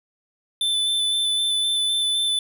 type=tone with vibrato; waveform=square; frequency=3520 Hz; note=A7; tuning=in tune; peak=-20 dBFS; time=0.61-2.39 s; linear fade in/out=2 ms; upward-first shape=square; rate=3.9 Hz; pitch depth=11 cents each way; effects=none